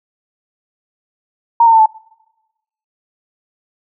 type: tone with pitch steps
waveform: sine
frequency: 932.3 / 912.1 / 892.3 / 872.9 Hz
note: A#5 / A#5 / A5 / A5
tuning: 0 / -38 / +24 / -14 cents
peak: -5 dBFS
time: 1.6-1.86 s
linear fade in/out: 5 ms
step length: 65 ms
effects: noise-tail reverb RT60 1.0 s tail -26 dB re dry